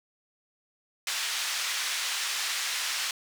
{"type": "band-pass noise", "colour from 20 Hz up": "white", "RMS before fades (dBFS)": -31, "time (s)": [1.07, 3.11], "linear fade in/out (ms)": 2, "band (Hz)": [1300, 5600], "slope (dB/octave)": 12, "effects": []}